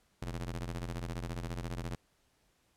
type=ring-modulated tone; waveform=sawtooth; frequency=86 Hz; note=F2; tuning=26 cents flat; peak=-30 dBFS; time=0.22-1.95 s; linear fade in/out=0 ms; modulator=35.7 Hz; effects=pink hiss -72 dBFS RMS until 2.76 s + low-pass 12000 Hz 12 dB/octave